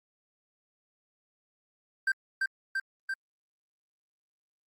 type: tone with echo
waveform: triangle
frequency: 1568 Hz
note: G6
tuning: in tune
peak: -22 dBFS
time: 2.07-2.12 s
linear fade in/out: 5 ms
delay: 340 ms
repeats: 3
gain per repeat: -2 dB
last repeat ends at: 3.14 s
effects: Opus 48 kbps